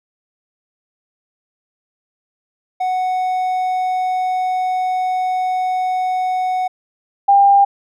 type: tone pair in turn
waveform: triangle / sine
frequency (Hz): 740 / 798.6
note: F#5 / G5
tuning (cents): 0 / +32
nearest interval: minor second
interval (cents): 132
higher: second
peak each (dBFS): -14 / -7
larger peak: second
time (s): 2.8-6.68 / 7.28-7.65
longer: first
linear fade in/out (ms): 10
effects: none